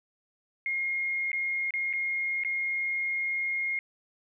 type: tone with dropouts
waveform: sine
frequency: 2141 Hz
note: C7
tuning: 39 cents sharp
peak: -27 dBFS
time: 0.66-3.79 s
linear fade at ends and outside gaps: 1 ms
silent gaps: 1.317-1.33 / 1.707-1.738 / 1.929-1.935 / 2.436-2.448 s
effects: none